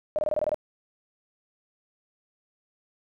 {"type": "tone bursts", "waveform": "sine", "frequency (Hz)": 610, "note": "D#5", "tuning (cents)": -34, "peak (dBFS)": -22, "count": 8, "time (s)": [0.16, 0.544], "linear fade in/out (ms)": 0, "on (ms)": 27, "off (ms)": 24, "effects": []}